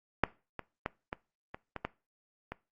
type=clicks; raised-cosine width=0.5 ms; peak=-8 / -22 / -17 / -20 / -25 / -22 / -17 / -23 dBFS; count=8; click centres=0.237 / 0.593 / 0.861 / 1.129 / 1.545 / 1.763 / 1.85 / 2.52 s; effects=noise-tail reverb RT60 0.3 s tail -21 dB re dry + Opus 48 kbps

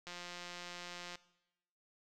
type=click train; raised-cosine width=0.2 ms; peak=-29 dBFS; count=192; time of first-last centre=0.07-1.155 s; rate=176 Hz; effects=noise-tail reverb RT60 0.9 s tail -19 dB re dry

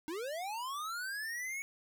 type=linear sweep; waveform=square; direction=up; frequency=297.5 to 2237 Hz; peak=-38 dBFS; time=0.08-1.62 s; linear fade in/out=0 ms; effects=none

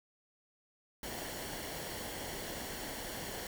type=noise with comb filter; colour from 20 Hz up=pink; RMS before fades=-42 dBFS; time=1.03-3.47 s; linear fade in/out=2 ms; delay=0.8 ms; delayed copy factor=-0.5; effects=none

